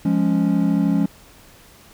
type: chord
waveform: triangle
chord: Db major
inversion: first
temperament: equal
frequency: 174.61 / 207.7 / 277.2 Hz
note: F3 / Ab3 / Db4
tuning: 0 / 0 / 0 cents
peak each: -18 dBFS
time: 0.05-1.06 s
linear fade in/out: 5 ms
effects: pink hiss -48 dBFS RMS until 1.93 s